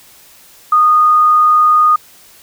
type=tone; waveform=sine; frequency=1232 Hz; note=D#6; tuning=17 cents flat; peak=-6 dBFS; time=0.72-1.96 s; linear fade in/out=5 ms; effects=white hiss -43 dBFS RMS until 2.42 s